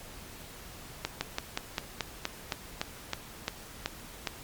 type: slowing click train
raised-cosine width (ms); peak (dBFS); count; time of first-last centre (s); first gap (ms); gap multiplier
0.2; -12; 13; 1.05-4.273; 160; 1.09
effects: pink hiss -47 dBFS RMS until 4.43 s + MP3 96 kbps